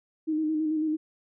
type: tone with vibrato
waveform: sine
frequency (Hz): 311.1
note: D#4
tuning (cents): 0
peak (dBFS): -24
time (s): 0.27-0.97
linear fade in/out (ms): 20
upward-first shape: square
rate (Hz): 9.1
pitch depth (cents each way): 29
effects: none